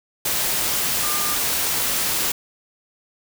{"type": "tone in noise", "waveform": "sine", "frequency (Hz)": 1200, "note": "D6", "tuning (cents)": 37, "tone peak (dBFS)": -29, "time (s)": [1.03, 1.35], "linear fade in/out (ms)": 5, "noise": "white", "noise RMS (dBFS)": -22, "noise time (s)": [0.25, 2.32], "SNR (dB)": -10, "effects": []}